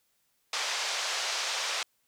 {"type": "band-pass noise", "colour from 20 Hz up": "white", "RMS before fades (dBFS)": -32, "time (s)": [0.53, 1.83], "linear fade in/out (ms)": 2, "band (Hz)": [540, 6100], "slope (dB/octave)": 24, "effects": ["white hiss -73 dBFS RMS until 2.07 s"]}